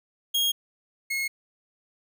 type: tone pair in turn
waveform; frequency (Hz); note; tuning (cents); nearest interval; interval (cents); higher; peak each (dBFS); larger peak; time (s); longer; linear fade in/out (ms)
40% pulse; 3266 / 2167; G#7 / C#7; -30 / -40; perfect fifth; 710; first; -21 / -25; first; 0.34-0.52 / 1.1-1.28; neither; 10
effects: none